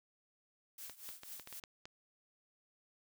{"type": "noise with tremolo", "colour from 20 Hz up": "blue", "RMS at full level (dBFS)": -47, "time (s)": [0.78, 1.6], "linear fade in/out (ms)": 5, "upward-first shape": "triangle", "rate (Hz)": 4.1, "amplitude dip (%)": 90}
{"type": "clicks", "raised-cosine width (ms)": 0.2, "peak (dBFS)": -31, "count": 8, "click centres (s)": [0.897, 1.09, 1.234, 1.397, 1.474, 1.527, 1.638, 1.855]}
{"effects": []}